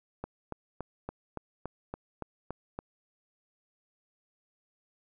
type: click train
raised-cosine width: 1 ms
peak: -22 dBFS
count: 10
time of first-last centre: 0.24-2.79 s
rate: 3.53 Hz
effects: none